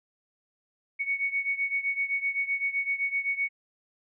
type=beating tone pair; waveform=sine; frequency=2223 / 2230.8 Hz; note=C#7 / C#7; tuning=+4 / +10 cents; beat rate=7.8 Hz; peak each=-28 / -31 dBFS; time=0.99-3.49 s; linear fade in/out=20 ms; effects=none